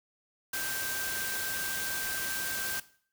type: tone in noise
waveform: sine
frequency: 1568 Hz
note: G6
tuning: in tune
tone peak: -36 dBFS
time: 0.53-2.8 s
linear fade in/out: 5 ms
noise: white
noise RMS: -35 dBFS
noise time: 0.53-2.8 s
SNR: -4 dB
effects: noise-tail reverb RT60 0.5 s tail -17 dB re dry